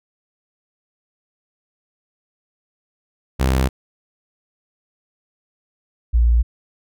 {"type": "tone pair in turn", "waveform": ["sawtooth", "sine"], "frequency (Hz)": [65.41, 58.27], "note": ["C2", "A#1"], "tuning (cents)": [0, 0], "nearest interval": "major second", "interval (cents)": 200, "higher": "first", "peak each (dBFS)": -11, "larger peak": "neither", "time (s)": [[3.39, 3.69], [6.13, 6.43]], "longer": "neither", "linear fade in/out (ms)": 20, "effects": []}